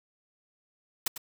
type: noise with echo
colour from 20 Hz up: white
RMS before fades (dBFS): -27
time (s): 1.06-1.08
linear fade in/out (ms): 5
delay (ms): 99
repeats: 1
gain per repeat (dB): -11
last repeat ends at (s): 1.179
effects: none